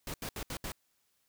pink noise bursts at uneven times, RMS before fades -39 dBFS, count 5, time 0.07-0.14 / 0.22-0.29 / 0.36-0.43 / 0.5-0.57 / 0.64-0.72 s, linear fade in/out 2 ms, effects white hiss -75 dBFS RMS until 1.28 s

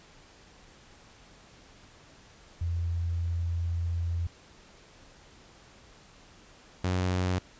sine / sawtooth tone pair in turn, 85 / 91.58 Hz, F2 / F#2, -46 / -17 cents, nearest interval minor second, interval 129 cents, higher second, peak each -27 / -22 dBFS, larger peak second, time 2.61-4.27 / 6.84-7.39 s, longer first, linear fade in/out 5 ms, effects pink hiss -55 dBFS RMS until 7.59 s + resampled to 16000 Hz

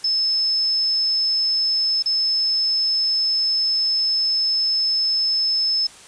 sine tone with dropouts, 5230 Hz, E8, 15 cents flat, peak -17 dBFS, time 0.04-5.87 s, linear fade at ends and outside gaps 5 ms, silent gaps 2.025-2.058 s, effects white hiss -44 dBFS RMS until 6.07 s + resampled to 22050 Hz

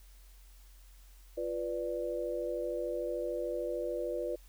sine chord, B diminished, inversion second, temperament equal, 349.2 / 493.9 / 587.3 Hz, F4 / B4 / D5, 0 / 0 / 0 cents, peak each -38 / -36 / -37 dBFS, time 1.37-4.36 s, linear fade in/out 10 ms, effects added 45 Hz sine -53 dBFS peak until 4.48 s + white hiss -64 dBFS RMS until 4.48 s

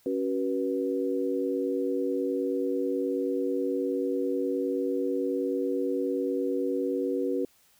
sine tone cluster, 276.9 / 375.6 / 484.9 Hz, C#4 / F#4 / B4, -2 / +26 / -32 cents, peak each -30 dBFS, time 0.06-7.45 s, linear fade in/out 2 ms, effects white hiss -63 dBFS RMS until 7.79 s

